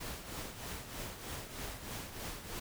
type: noise with tremolo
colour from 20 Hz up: pink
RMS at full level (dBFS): -41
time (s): 0-2.6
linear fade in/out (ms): 10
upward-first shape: triangle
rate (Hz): 3.2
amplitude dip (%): 65
effects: none